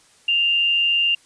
sine tone with amplitude modulation, 2794 Hz, F7, in tune, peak -14 dBFS, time 0.28-1.15 s, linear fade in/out 5 ms, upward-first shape sine, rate 160 Hz, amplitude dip 35%, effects white hiss -54 dBFS RMS until 1.25 s + resampled to 22050 Hz

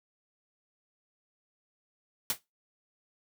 white noise with exponential decay, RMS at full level -24 dBFS, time 2.3-2.39 s, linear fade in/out 2 ms, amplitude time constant 18 ms, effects noise-tail reverb RT60 0.2 s tail -18 dB re dry + high-pass 60 Hz 12 dB/octave

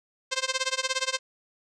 5% pulse tone with tremolo, 523.3 Hz, C5, in tune, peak -11 dBFS, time 0.31-1.19 s, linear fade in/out 20 ms, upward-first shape sine, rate 17 Hz, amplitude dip 95%, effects resampled to 24000 Hz

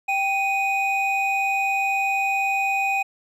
triangle tone pair together, 784 / 2489 Hz, G5 / D#7, 0 / 0 cents, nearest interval octave + minor sixth, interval 2000 cents, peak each -21 dBFS, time 0.08-3.03 s, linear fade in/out 10 ms, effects none

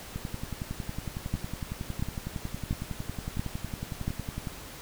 two click trains, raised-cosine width 5 ms, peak -16 / -21 dBFS, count 5 / 48, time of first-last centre 1.34-4.08 / 0.16-4.472 s, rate 1.46 / 10.9 Hz, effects pink hiss -44 dBFS RMS until 4.81 s

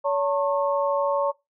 sine tone cluster, 566 / 899 / 1087 Hz, C#5 / A5 / C#6, +36 / +37 / -34 cents, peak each -22 / -27 / -28 dBFS, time 0.04-1.32 s, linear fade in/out 20 ms, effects noise-tail reverb RT60 0.2 s tail -20 dB re dry

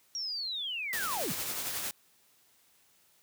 sine linear sweep, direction down, 5670 to 118.4 Hz, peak -33 dBFS, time 0.15-1.32 s, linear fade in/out 0 ms
white noise with tremolo, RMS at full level -34 dBFS, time 0.93-1.91 s, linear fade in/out 0 ms, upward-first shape triangle, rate 11 Hz, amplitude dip 40%
effects white hiss -66 dBFS RMS until 3.22 s + high-pass 60 Hz 12 dB/octave

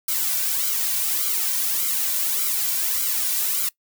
blue noise with flanger, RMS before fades -23 dBFS, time 0.08-3.69 s, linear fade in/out 5 ms, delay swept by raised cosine 1.1 to 2.4 ms, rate 1.7 Hz, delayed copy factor -1, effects noise-tail reverb RT60 0.1 s tail -21 dB re dry

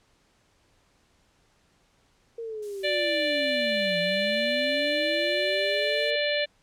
sine linear two-way sweep, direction down then up, 466.2 to 171.3 to 466.2 Hz, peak -32 dBFS, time 2.38-6.16 s, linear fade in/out 5 ms, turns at 3.99 s
violet noise, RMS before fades -43 dBFS, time 2.62-6.11 s, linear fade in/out 10 ms
harmonic tone, 587.3 Hz, D5, in tune, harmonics 1 / 3 / 4 / 5 / 6 / 7, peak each -26 / -31 / -32 / -33 / -34 / -34 dBFS, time 2.83-6.46 s, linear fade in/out 20 ms
effects pink hiss -65 dBFS RMS until 6.62 s + low-pass 8000 Hz 12 dB/octave

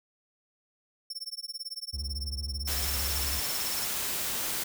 40% pulse tone with tremolo, 5400 Hz, E8, 41 cents sharp, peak -32 dBFS, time 1.1-3.85 s, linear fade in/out 2 ms, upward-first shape sine, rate 18 Hz, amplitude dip 100%
triangle tone with vibrato, 69.3 Hz, C#2, in tune, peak -31 dBFS, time 1.93-3.4 s, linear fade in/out 10 ms, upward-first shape square, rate 13 Hz, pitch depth 120 cents each way
white noise, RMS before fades -32 dBFS, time 2.67-4.64 s, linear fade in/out 10 ms
effects none

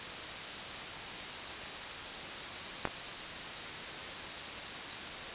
clicks, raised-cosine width 0.5 ms, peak -14 / -23 dBFS, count 2, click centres 2.853 / 2.874 s, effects white hiss -40 dBFS RMS until 5.34 s + resampled to 8000 Hz

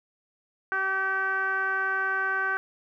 10% pulse tone with low-pass filter, 384.2 Hz, G4, 35 cents flat, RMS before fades -27 dBFS, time 0.72-2.57 s, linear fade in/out 0 ms, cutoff 1500 Hz, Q 5.9, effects none

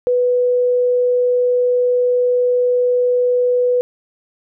sine tone, 493.9 Hz, B4, in tune, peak -12 dBFS, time 0.07-3.81 s, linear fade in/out 0 ms, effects none

